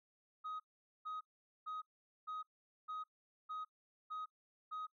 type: tone bursts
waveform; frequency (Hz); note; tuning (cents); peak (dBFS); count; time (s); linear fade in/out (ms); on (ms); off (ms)
sine; 1257; D#6; +17; -39; 8; 0.44-4.87; 20; 160; 450
effects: noise-tail reverb RT60 0.1 s tail -23 dB re dry + tanh soft clip ceiling -40 dBFS